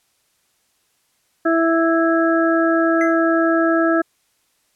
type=harmonic tone; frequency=329.6 Hz; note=E4; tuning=in tune; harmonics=1 / 2 / 4 / 5; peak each=-16 / -19 / -22 / -23 dBFS; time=1.45-4.02 s; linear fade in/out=10 ms
type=tone with exponential decay; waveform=triangle; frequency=2044 Hz; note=C7; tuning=41 cents flat; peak=-19 dBFS; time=3.01-3.21 s; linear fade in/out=1 ms; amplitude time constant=43 ms
effects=white hiss -64 dBFS RMS until 4.75 s + low-pass 12000 Hz 12 dB/octave